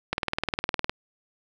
click train, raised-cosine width 0.3 ms, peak -9 dBFS, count 16, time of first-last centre 0.13-0.895 s, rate 19.6 Hz, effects none

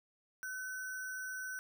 sine tone with sample-and-hold, 1514 Hz, F#6, 39 cents sharp, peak -39 dBFS, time 0.43-1.59 s, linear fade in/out 0 ms, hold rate 7350 Hz, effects none

